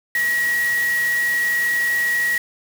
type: tone in noise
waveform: sine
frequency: 1910 Hz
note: A#6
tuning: 42 cents sharp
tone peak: -17 dBFS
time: 0.15-2.38 s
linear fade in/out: 2 ms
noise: white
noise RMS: -31 dBFS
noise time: 0.15-2.38 s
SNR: +11 dB
effects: none